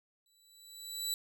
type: tone with exponential growth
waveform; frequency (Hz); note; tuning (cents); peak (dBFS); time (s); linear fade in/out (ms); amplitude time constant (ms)
20% pulse; 3951; B7; 0; -25; 0.26-1.14; 1; 190
effects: none